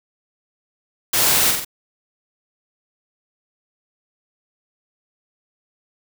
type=noise with echo; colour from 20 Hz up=white; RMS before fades=-18 dBFS; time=1.13-1.51 s; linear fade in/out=5 ms; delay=46 ms; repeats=3; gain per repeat=-4 dB; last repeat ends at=1.648 s; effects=none

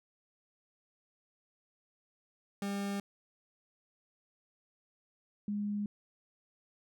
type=tone pair in turn; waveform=40% pulse / sine; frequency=200 / 206.1 Hz; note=G3 / G#3; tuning=+35 / -13 cents; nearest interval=minor second; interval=52 cents; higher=second; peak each=-33 / -32 dBFS; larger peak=second; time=2.62-3 / 5.48-5.86 s; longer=neither; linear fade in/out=2 ms; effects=none

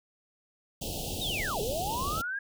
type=band-stop noise; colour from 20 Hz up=pink; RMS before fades=-35 dBFS; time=0.81-2.22 s; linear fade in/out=10 ms; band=830 to 2700 Hz; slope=96 dB/octave
type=linear two-way sweep; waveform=sine; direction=down then up; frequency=3865 to 389.4 to 1658 Hz; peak=-31 dBFS; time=1.21-2.39 s; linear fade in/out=5 ms; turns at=1.61 s
effects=none

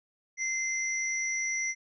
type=tone pair together; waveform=sine; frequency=2077 / 5875 Hz; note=C7 / F#8; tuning=-13 / -13 cents; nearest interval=octave + tritone; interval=1800 cents; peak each=-30 / -33 dBFS; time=0.37-1.75 s; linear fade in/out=50 ms; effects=none

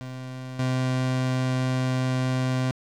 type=tone with level steps; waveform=30% pulse; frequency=128.8 Hz; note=C3; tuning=27 cents flat; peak=-31 / -20 dBFS; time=0.01-2.71 s; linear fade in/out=0 ms; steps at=0.59 s; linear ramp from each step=5 ms; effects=low-pass 7000 Hz 12 dB/octave + 9-bit

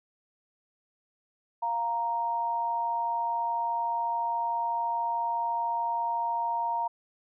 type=tone pair together; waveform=sine; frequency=698.5 / 932.4 Hz; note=F5 / A#5; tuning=0 / 0 cents; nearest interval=perfect fourth; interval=500 cents; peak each=-34 / -27 dBFS; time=1.62-6.88 s; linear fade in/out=10 ms; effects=none

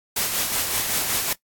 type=noise with tremolo; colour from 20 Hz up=white; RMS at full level=-22 dBFS; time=0.16-1.33 s; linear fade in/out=5 ms; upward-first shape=sine; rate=5.3 Hz; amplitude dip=40%; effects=noise-tail reverb RT60 0.1 s tail -18 dB re dry + AAC 64 kbps

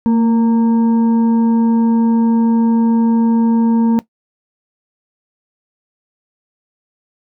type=tone with frequency modulation; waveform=sine; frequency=228.3 Hz; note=A#3; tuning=36 cents flat; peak=-9 dBFS; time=0.06-3.99 s; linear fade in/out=0 ms; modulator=694 Hz; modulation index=0.33; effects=noise-tail reverb RT60 0.1 s tail -17 dB re dry

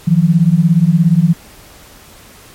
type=beating tone pair; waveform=sine; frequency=159.3 / 176.3 Hz; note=D#3 / F3; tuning=+41 / +17 cents; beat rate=17 Hz; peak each=-10 dBFS; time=0.07-1.34 s; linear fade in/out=10 ms; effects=pink hiss -40 dBFS RMS until 2.54 s + MP3 64 kbps

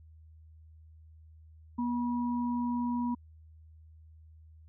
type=tone pair together; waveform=sine; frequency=241.8 / 967.2 Hz; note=B3 / B5; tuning=-36 / -36 cents; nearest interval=2 octaves; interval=2400 cents; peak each=-29 / -37 dBFS; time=1.78-3.15 s; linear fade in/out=10 ms; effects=added 79 Hz sine -52 dBFS peak until 4.68 s

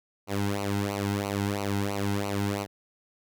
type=tone with flanger; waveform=sawtooth; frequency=100.6 Hz; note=G2; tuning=45 cents sharp; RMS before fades=-29 dBFS; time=0.27-2.67 s; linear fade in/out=50 ms; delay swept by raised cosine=0.57 to 1.77 ms; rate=3 Hz; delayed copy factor=-0.85; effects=none

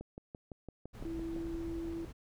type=click train; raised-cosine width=2 ms; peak=-31 dBFS; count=9; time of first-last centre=0.01-1.364 s; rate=5.91 Hz
type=noise; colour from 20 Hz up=brown; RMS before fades=-45 dBFS; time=0.93-2.13 s; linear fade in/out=20 ms
type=tone with pitch glide; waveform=sine; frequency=329.6 to 332.5 Hz; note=E4 to E4; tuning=0 to +15 cents; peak=-37 dBFS; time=1.05-2.05 s; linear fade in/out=2 ms; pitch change=+15 cents; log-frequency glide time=1.26-1.45 s
effects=none

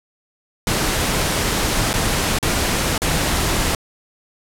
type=noise with dropouts; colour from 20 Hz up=pink; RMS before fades=-19 dBFS; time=0.67-3.75 s; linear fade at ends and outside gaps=2 ms; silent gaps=1.931-1.938 / 2.387-2.427 / 2.979-3.018 s; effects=low-pass 12000 Hz 12 dB/octave

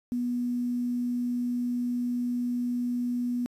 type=tone with quantisation; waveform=sine; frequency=243.8 Hz; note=B3; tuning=22 cents flat; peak=-26 dBFS; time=0.12-3.46 s; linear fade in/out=0 ms; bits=9; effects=resampled to 32000 Hz

